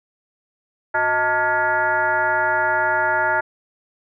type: tone with frequency modulation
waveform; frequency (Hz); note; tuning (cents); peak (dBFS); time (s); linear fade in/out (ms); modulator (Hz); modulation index
sine; 1154; D6; -31; -16; 0.94-3.41; 10; 263; 2.2
effects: none